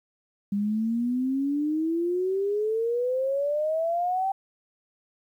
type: exponential sweep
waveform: sine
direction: up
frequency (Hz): 199.1 to 784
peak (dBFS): -23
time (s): 0.52-4.32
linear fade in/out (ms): 5
effects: 10-bit